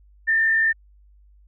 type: tone with frequency modulation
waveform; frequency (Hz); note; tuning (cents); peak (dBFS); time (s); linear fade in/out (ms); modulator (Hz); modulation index
sine; 1797; A6; +36; -16; 0.27-0.73; 20; 46.6; 0.56
effects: added 50 Hz sine -50 dBFS peak until 1.47 s